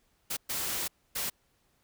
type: noise bursts at uneven times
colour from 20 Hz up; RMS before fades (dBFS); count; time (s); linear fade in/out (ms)
white; -33; 3; 0.3-0.37 / 0.49-0.88 / 1.15-1.3; 10
effects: pink hiss -71 dBFS RMS until 1.83 s